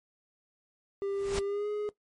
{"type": "tone with pitch glide", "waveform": "triangle", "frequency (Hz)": [396.8, 418], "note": ["G4", "G#4"], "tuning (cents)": [21, 11], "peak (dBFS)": -28, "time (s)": [1.02, 1.89], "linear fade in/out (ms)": 0, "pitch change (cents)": 90, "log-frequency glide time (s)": [1.42, 1.68]}
{"type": "noise with exponential growth", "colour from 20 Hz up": "pink", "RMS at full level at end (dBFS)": -31, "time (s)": [1.08, 1.39], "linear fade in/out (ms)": 2, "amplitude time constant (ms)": 66}
{"effects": ["noise-tail reverb RT60 0.1 s tail -17 dB re dry", "MP3 48 kbps"]}